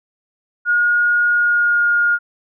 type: tone with pitch glide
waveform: sine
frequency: 1436 to 1422.8 Hz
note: F6 to F6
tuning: +48 to +32 cents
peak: -12 dBFS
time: 0.65-2.19 s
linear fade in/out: 50 ms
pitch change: -16 cents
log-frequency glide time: 1.3-1.87 s
effects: none